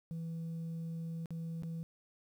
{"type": "tone with dropouts", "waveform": "sine", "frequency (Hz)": 164.81, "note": "E3", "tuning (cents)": 0, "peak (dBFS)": -35, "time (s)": [0.11, 1.83], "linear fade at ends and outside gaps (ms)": 0, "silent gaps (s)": [[1.258, 1.306], [1.624, 1.634]], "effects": ["tanh soft clip ceiling -37 dBFS", "11-bit"]}